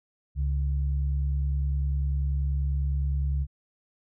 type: tone pair together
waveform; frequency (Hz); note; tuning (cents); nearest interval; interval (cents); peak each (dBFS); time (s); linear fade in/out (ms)
sine; 70.05 / 140.1; C#2 / C#3; +19 / +19; octave; 1200; -24 / -32; 0.35-3.47; 50
effects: none